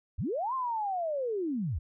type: linear two-way sweep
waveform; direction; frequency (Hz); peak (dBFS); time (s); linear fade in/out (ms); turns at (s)
sine; up then down; 47 to 1071 to 58.8; -29; 0.18-1.79; 10; 0.54
effects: none